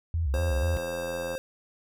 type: tone with vibrato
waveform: sine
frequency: 75 Hz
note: D2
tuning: 37 cents sharp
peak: -24 dBFS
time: 0.14-0.77 s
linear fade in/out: 0 ms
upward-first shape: square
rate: 4.1 Hz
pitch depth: 170 cents each way
type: tone with pitch glide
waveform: square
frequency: 533 to 529 Hz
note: C5 to C5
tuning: +32 to +19 cents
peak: -32 dBFS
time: 0.34-1.38 s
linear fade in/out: 0 ms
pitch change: -13 cents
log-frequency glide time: 0.56-1.04 s
type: click train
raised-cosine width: 1 ms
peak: -23 dBFS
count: 87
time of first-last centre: 0.34-1.352 s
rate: 85 Hz
effects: none